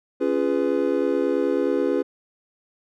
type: chord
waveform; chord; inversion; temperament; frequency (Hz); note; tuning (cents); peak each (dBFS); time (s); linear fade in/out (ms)
triangle; C# dominant seventh; none; just; 277.2 / 346.5 / 415.8 / 498.9; C#4 / E#4 / G#4 / B4; 0 / -14 / +2 / +17; -23; 0.2-2.03; 20
effects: none